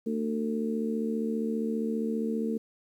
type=harmonic tone; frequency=75 Hz; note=D2; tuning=37 cents sharp; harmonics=3 / 4 / 5 / 6; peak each=-29 / -37 / -40 / -33 dBFS; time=0.06-2.58 s; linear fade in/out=10 ms; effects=10-bit

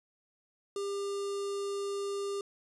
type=tone with notch filter; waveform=square; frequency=400 Hz; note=G4; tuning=35 cents sharp; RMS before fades=-35 dBFS; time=0.76-2.41 s; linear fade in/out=2 ms; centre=2100 Hz; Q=1.2; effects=resampled to 24000 Hz

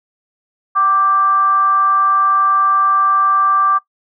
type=tone with frequency modulation; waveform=sine; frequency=1174.7 Hz; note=D6; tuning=in tune; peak=-10 dBFS; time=0.75-3.79 s; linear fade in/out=20 ms; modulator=410 Hz; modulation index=0.28; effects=noise-tail reverb RT60 0.1 s tail -18 dB re dry

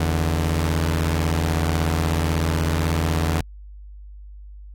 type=tone pair together; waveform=sawtooth; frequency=81.77 / 147.3 Hz; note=E2 / D3; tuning=-13 / +6 cents; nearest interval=minor seventh; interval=1019 cents; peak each=-16 / -22 dBFS; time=0-3.41 s; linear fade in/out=5 ms; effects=added 50 Hz sine -37 dBFS peak until 4.74 s + AAC 48 kbps

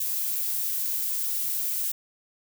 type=noise; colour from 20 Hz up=violet; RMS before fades=-28 dBFS; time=0-1.92 s; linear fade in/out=5 ms; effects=none

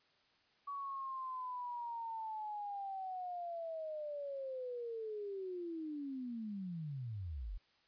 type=linear sweep; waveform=sine; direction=down; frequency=1134 to 37.56 Hz; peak=-40 dBFS; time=0.67-7.58 s; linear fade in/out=10 ms; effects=white hiss -72 dBFS RMS until 7.87 s + resampled to 11025 Hz

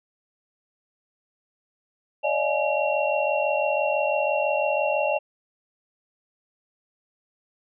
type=tone cluster; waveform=sine; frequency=566 / 612 / 688 / 843 / 2738 Hz; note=C#5 / D#5 / F5 / G#5 / F7; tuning=+36 / -29 / -26 / +26 / -35 cents; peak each=-26 / -25 / -31 / -28 / -29 dBFS; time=2.23-5.19 s; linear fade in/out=20 ms; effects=none

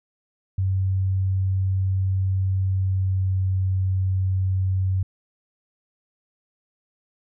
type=tone with pitch glide; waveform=sine; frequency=95.1 to 94.33 Hz; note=F#2 to F#2; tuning=+48 to +34 cents; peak=-19 dBFS; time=0.58-5.03 s; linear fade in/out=5 ms; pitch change=-14 cents; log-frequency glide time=2.64-3.42 s; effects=none

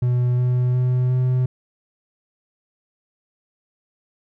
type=tone with pitch steps; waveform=triangle; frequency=123.47 / 124.69 / 125.92 / 127.16 Hz; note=B2 / B2 / B2 / C3; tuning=0 / +17 / +34 / -49 cents; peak=-14 dBFS; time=0.02-1.46 s; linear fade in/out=5 ms; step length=360 ms; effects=none

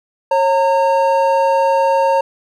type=tone pair together; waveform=triangle; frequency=544 / 915.9 Hz; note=C#5 / A#5; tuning=-33 / -31 cents; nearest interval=major sixth; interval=902 cents; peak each=-12 dBFS; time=0.31-2.21 s; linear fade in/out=5 ms; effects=none

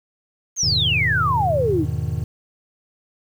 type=exponential sweep; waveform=sine; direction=down; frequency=6630 to 281 Hz; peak=-17 dBFS; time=0.56-1.86 s; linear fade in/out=50 ms
type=chord; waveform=triangle; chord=E major seventh; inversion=none; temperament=just; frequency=82.41 / 103.01 / 123.61 / 154.51 Hz; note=E2 / G#2 / B2 / D#3; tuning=0 / -14 / +2 / -12 cents; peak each=-25 dBFS; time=0.63-2.24 s; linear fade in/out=5 ms
effects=8-bit

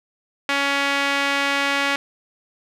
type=tone with band-pass filter; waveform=sawtooth; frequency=280 Hz; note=C#4; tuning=18 cents sharp; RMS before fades=-21 dBFS; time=0.49-1.96 s; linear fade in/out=2 ms; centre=2200 Hz; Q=1.2; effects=none

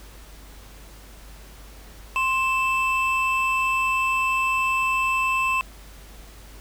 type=tone pair together; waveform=triangle; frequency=1050.5 / 2640 Hz; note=C6 / E7; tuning=+7 / +2 cents; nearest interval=octave + major third; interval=1595 cents; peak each=-21 dBFS; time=2.16-5.61 s; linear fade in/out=0 ms; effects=added 50 Hz sine -43 dBFS peak until 6.6 s + pink hiss -48 dBFS RMS until 6.6 s

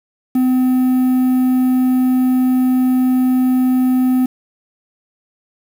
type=tone with quantisation; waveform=triangle; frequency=255.2 Hz; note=C4; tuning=43 cents flat; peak=-9 dBFS; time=0.35-4.26 s; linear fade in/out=5 ms; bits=6; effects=none

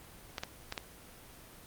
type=clicks; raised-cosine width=0.2 ms; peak=-18 dBFS; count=4; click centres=0.382 / 0.435 / 0.724 / 0.778 s; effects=pink hiss -53 dBFS RMS until 1.66 s + Opus 24 kbps

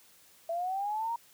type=linear sweep; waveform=sine; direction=up; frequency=659.3 to 946 Hz; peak=-30 dBFS; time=0.49-1.16 s; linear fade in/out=5 ms; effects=white hiss -60 dBFS RMS until 1.33 s + high-pass 60 Hz 12 dB/octave

